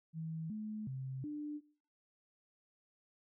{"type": "tone with pitch steps", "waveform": "sine", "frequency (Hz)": [161, 214.4, 132, 297.2], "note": ["E3", "A3", "C3", "D4"], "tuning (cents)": [-41, -45, 16, 21], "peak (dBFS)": -39, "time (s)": [0.13, 1.61], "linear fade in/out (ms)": 50, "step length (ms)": 370, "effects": ["noise-tail reverb RT60 0.5 s tail -23 dB re dry"]}